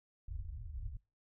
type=low-pass noise; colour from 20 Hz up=white; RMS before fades=-43 dBFS; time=0.28-0.97 s; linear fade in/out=5 ms; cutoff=100 Hz; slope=48 dB/octave; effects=noise-tail reverb RT60 0.3 s tail -25 dB re dry